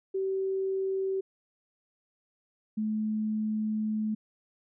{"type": "tone pair in turn", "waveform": "sine", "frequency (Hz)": [384.1, 215.6], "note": ["G4", "A3"], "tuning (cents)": [-35, -35], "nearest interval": "minor seventh", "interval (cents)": 1000, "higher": "first", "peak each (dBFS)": -27, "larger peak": "neither", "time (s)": [[0.14, 1.21], [2.77, 4.15]], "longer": "second", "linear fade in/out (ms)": 10, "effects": []}